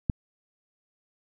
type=click; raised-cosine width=5 ms; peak=-11 dBFS; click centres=0.098 s; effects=none